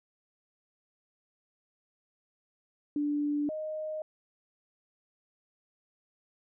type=tone pair in turn; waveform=sine; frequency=292.8 / 620.4 Hz; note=D4 / D#5; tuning=-5 / -5 cents; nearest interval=octave + minor second; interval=1300 cents; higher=second; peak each=-27 / -33 dBFS; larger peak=first; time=2.96-3.49 / 3.49-4.02 s; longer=neither; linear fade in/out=2 ms; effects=none